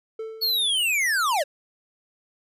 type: tone with exponential decay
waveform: triangle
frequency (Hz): 443.3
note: A4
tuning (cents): +13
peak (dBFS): -26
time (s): 0.19-0.93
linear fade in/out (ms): 5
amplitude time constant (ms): 160
type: linear sweep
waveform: square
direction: down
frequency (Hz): 4435 to 518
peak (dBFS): -21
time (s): 0.41-1.44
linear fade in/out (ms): 20
effects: resampled to 32000 Hz